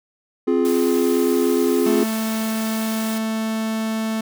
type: chord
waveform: triangle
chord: F minor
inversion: second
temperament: just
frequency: 261.9 / 349.2 / 419.1 Hz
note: C4 / F4 / Ab4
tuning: +2 / 0 / +16 cents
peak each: -18 dBFS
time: 0.47-2.04 s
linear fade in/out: 10 ms
type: high-pass noise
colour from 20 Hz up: white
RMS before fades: -33 dBFS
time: 0.65-3.18 s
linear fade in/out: 0 ms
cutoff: 150 Hz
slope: 24 dB/octave
type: tone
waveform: 45% pulse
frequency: 221 Hz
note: A3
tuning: 8 cents sharp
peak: -21 dBFS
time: 1.86-4.21 s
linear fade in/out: 5 ms
effects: none